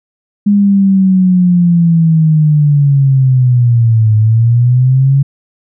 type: linear two-way sweep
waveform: sine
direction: down then up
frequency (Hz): 205.5 to 107.2 to 139.8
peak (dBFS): -5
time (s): 0.46-5.23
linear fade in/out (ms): 10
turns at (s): 4.16
effects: none